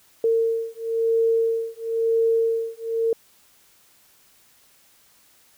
sine beating tone pair, 454.6 / 455.59 Hz, A#4 / A#4, -43 / -40 cents, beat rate 0.99 Hz, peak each -22 dBFS, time 0.24-3.13 s, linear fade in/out 2 ms, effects white hiss -57 dBFS RMS until 5.57 s

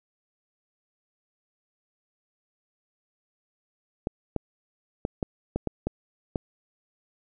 clicks, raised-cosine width 2 ms, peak -13 dBFS, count 8, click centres 4.071 / 4.363 / 5.051 / 5.228 / 5.56 / 5.673 / 5.87 / 6.358 s, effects none

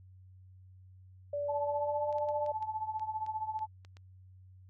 sine tone with pitch glide, 579 to 593.2 Hz, D5 to D5, -25 to +17 cents, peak -32 dBFS, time 1.33-2.52 s, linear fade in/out 5 ms, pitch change +42 cents, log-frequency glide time 1.63-2.08 s
sine tone with tremolo, 870 Hz, A5, 20 cents flat, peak -30 dBFS, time 1.48-3.67 s, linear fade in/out 20 ms, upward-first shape triangle, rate 15 Hz, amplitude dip 85%
clicks, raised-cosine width 0.2 ms, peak -38 dBFS, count 10, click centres 2.127 / 2.184 / 2.288 / 2.463 / 2.626 / 2.996 / 3.264 / 3.591 / 3.849 / 3.969 s
effects added 93 Hz sine -53 dBFS peak until 4.69 s

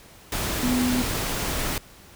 sine tone in noise, 249.2 Hz, B3, 16 cents sharp, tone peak -21 dBFS, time 0.63-1.02 s, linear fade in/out 2 ms, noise pink, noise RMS -27 dBFS, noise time 0.32-1.78 s, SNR +3 dB, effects pink hiss -49 dBFS RMS until 2.15 s

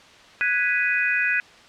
sine chord, G# minor seventh, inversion third, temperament equal, 1480 / 1661.2 / 1975.5 / 2489 Hz, F#6 / G#6 / B6 / D#7, 0 / 0 / 0 / 0 cents, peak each -25 / -25 / -26 / -23 dBFS, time 0.41-1.4 s, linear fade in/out 0 ms, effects white hiss -48 dBFS RMS until 1.68 s + low-pass 4000 Hz 12 dB/octave

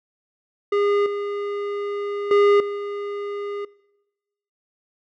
square tone with level steps, 407.3 Hz, G#4, 34 cents flat, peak -18 / -26 / -14 / -28 dBFS, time 0.72-3.65 s, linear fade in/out 5 ms, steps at 1.06 / 2.31 / 2.6 s, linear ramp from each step 2 ms, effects noise-tail reverb RT60 1.0 s tail -22 dB re dry + low-pass 2000 Hz 12 dB/octave

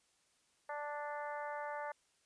harmonic tone, 293.7 Hz, D4, in tune, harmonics 2 / 3 / 4 / 5 / 6 / 7, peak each -44 / -43 / -49 / -50 / -50 / -56 dBFS, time 0.69-1.92 s, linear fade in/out 5 ms, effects white hiss -74 dBFS RMS until 2.25 s + resampled to 22050 Hz

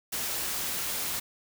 white noise, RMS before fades -32 dBFS, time 0.12-1.2 s, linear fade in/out 10 ms, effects none

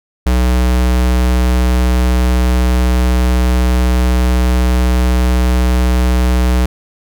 square tone, 62 Hz, B1, 7 cents sharp, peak -10 dBFS, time 0.26-6.66 s, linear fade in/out 5 ms, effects none

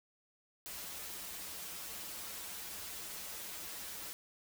white noise with comb filter, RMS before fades -45 dBFS, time 0.66-4.13 s, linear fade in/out 0 ms, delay 7.7 ms, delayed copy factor -0.85, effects none

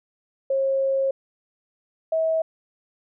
sine tone pair in turn, 540 / 644.6 Hz, C#5 / E5, -45 / -39 cents, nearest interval minor third, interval 306 cents, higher second, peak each -19 dBFS, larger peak neither, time 0.5-1.11 / 2.12-2.42 s, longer first, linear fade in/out 5 ms, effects none

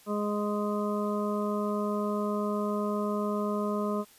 harmonic tone, 207.6 Hz, G#3, in tune, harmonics 1 / 2 / 3 / 5 / 6, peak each -30 / -33 / -35 / -37 / -38 dBFS, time 0.06-4.05 s, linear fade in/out 50 ms, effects white hiss -57 dBFS RMS until 4.18 s + resampled to 32000 Hz

